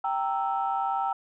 sine chord, E diminished, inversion first, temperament equal with one note detuned, 784 / 924.8 / 1318.5 Hz, G5 / Bb5 / E6, 0 / -14 / 0 cents, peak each -27 / -30 / -31 dBFS, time 0.04-1.13 s, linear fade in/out 5 ms, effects tanh soft clip ceiling -16 dBFS

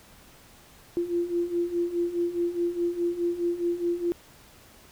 sine beating tone pair, 342.8 / 347.6 Hz, F4 / F4, -32 / -8 cents, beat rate 4.8 Hz, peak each -30 / -26 dBFS, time 0.97-4.12 s, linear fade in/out 0 ms, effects pink hiss -53 dBFS RMS until 4.91 s

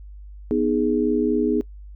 sine chord, G# minor, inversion first, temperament equal, 246.9 / 311.1 / 415.3 Hz, B3 / D#4 / G#4, 0 / 0 / 0 cents, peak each -22 dBFS, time 0.51-1.61 s, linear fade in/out 0 ms, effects noise-tail reverb RT60 0.1 s tail -22 dB re dry + added 50 Hz sine -37 dBFS peak until 1.95 s

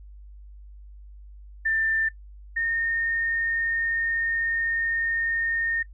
sine tone pair in turn, 1785 / 1834.1 Hz, A6 / A#6, +24 / -29 cents, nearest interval unison, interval 47 cents, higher second, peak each -21 / -23 dBFS, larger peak first, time 1.65-2.09 / 2.56-5.83 s, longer second, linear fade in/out 10 ms, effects noise-tail reverb RT60 0.1 s tail -19 dB re dry + added 50 Hz sine -42 dBFS peak until 5.93 s

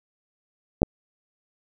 clicks, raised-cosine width 2 ms, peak -5 dBFS, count 2, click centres 0.819 / 0.831 s, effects none

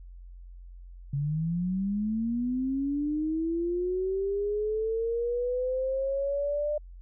sine linear sweep, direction up, 137.3 to 600 Hz, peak -26 dBFS, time 1.13-6.78 s, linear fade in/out 5 ms, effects added 44 Hz sine -43 dBFS peak until 7.01 s

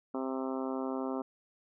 harmonic tone, 131.8 Hz, C3, 13 cents sharp, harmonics 2 / 3 / 4 / 5 / 6 / 7 / 8 / 9 / 10, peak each -35 / -39 / -41 / -43 / -45 / -46 / -47 / -48 / -49 dBFS, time 0.14-1.22 s, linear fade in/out 5 ms, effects none

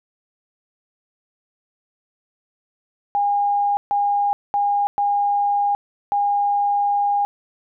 sine tone bursts at uneven times, 813 Hz, G#5, 37 cents flat, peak -16 dBFS, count 5, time 3.15-3.77 / 3.91-4.33 / 4.54-4.87 / 4.98-5.75 / 6.12-7.25 s, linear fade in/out 0 ms, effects none

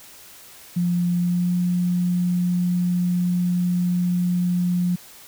sine tone with pitch glide, 175.4 to 177.75 Hz, F3 to F3, +8 to +31 cents, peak -18 dBFS, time 0.76-4.96 s, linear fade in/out 10 ms, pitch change +23 cents, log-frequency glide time 1.18-1.55 s, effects white hiss -45 dBFS RMS until 5.27 s

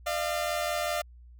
sawtooth tone pair together, 604 / 689.2 Hz, D5 / F5, +48 / -23 cents, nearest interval major second, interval 229 cents, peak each -27 dBFS, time 0.06-1.02 s, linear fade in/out 10 ms, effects added 60 Hz sine -48 dBFS peak until 1.39 s

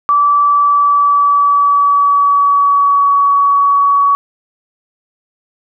sine tone with pitch glide, 1158 to 1128.9 Hz, D6 to C#6, -25 to +31 cents, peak -7 dBFS, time 0.09-4.15 s, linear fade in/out 0 ms, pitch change -44 cents, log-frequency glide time 0.44-3.18 s, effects none

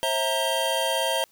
square tone cluster, 534 / 650 / 924 / 3172 Hz, C5 / E5 / A#5 / G7, +35 / -24 / -16 / +20 cents, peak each -29 dBFS, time 0.03-1.24 s, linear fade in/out 0 ms, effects white hiss -61 dBFS RMS until 1.31 s

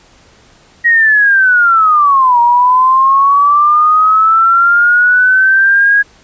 sine linear two-way sweep, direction down then up, 1900 to 943 to 1654 Hz, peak -5 dBFS, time 0.84-6.03 s, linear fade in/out 20 ms, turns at 2.4 s, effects pink hiss -45 dBFS RMS until 6.23 s + resampled to 16000 Hz

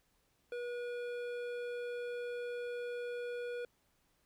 sine tone with hard clipping, 483.9 Hz, B4, 35 cents flat, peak -40 dBFS, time 0.52-3.65 s, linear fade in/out 2 ms, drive 12 dB, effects pink hiss -75 dBFS RMS until 4.25 s

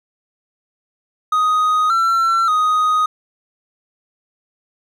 triangle tone with pitch steps, 1249 / 1349 / 1248 Hz, D#6 / E6 / D#6, +6 / +40 / +5 cents, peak -11 dBFS, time 1.32-3.06 s, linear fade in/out 5 ms, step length 580 ms, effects none

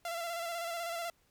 sawtooth tone with vibrato, 679 Hz, F5, 49 cents flat, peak -32 dBFS, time 0.05-1.1 s, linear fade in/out 2 ms, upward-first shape square, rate 16 Hz, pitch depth 31 cents each way, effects pink hiss -71 dBFS RMS until 1.3 s

